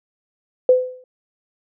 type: tone with exponential decay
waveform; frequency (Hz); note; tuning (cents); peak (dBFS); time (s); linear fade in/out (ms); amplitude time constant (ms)
sine; 507; B4; +45; -6; 0.69-1.04; 2; 75
effects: none